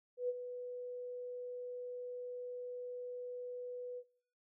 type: tone with ADSR envelope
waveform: sine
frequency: 493.9 Hz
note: B4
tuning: in tune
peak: -31 dBFS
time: 0.17-4.04 s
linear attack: 120 ms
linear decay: 36 ms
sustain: -10 dB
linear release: 61 ms
effects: noise-tail reverb RT60 0.6 s tail -23 dB re dry